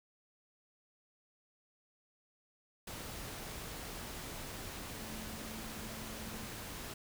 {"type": "tone in noise", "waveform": "sine", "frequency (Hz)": 220, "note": "A3", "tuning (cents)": 0, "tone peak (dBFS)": -49, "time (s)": [5, 6.47], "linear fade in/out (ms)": 5, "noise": "pink", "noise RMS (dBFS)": -45, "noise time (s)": [2.87, 6.94], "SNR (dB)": -7, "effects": []}